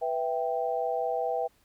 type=chord; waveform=sine; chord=E minor; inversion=second; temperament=equal; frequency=493.9 / 659.3 / 784 Hz; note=B4 / E5 / G5; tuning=0 / 0 / 0 cents; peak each=-31 dBFS; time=0.01-1.48 s; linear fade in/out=20 ms; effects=pink hiss -66 dBFS RMS until 1.64 s